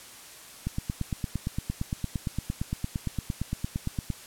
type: click train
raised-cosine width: 5 ms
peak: -16 dBFS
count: 31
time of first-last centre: 0.67-4.102 s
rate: 8.74 Hz
effects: white hiss -47 dBFS RMS until 4.26 s + low-pass 12000 Hz 12 dB/octave